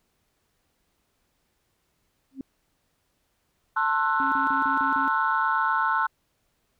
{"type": "tone with exponential growth", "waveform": "sine", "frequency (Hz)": 267.5, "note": "C4", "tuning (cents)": 38, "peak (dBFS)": -27, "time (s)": [2.31, 2.41], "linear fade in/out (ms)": 2, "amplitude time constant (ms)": 20}
{"type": "chord", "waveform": "sine", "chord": "F# half-diminished seventh", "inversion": "first", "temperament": "just", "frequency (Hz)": [888, 1065.6, 1332, 1480], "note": ["A5", "C6", "E6", "F#6"], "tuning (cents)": [16, 31, 18, 0], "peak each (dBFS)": -26, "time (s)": [3.76, 6.07], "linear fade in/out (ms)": 10}
{"type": "tone bursts", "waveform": "sine", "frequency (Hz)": 272.9, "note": "C#4", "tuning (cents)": -27, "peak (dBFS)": -30, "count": 6, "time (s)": [4.2, 5.08], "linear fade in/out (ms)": 0, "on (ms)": 120, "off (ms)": 32}
{"effects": ["tanh soft clip ceiling -12 dBFS", "pink hiss -72 dBFS RMS until 6.79 s"]}